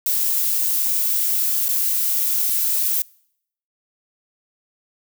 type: noise with dropouts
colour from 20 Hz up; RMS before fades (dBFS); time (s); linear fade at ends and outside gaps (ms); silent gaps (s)
violet; -20; 0.06-3.02; 2; 1.683-1.688
effects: noise-tail reverb RT60 0.7 s tail -25 dB re dry